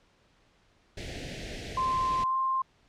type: band-stop noise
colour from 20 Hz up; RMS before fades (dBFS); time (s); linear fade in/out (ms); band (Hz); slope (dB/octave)
pink; -38; 0.97-2.24; 5; 720 to 1700; 48
type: tone with pitch glide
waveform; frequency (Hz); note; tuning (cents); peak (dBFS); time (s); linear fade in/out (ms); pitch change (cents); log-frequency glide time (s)
sine; 1042 to 1054.1; C6 to C6; -7 to +13; -25; 1.77-2.62; 5; +20; 2.25-2.36
effects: pink hiss -65 dBFS RMS until 2.88 s + low-pass 5000 Hz 12 dB/octave